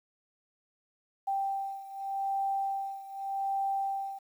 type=beating tone pair; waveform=sine; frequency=784 / 784.84 Hz; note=G5 / G5; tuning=0 / +2 cents; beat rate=0.84 Hz; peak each=-32 / -35 dBFS; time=1.27-4.19 s; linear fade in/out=10 ms; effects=10-bit